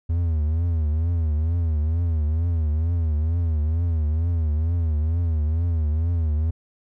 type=tone with vibrato; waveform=triangle; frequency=80.6 Hz; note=E2; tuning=38 cents flat; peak=-17 dBFS; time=0.09-6.51 s; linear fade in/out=10 ms; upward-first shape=triangle; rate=2.2 Hz; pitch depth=140 cents each way; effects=none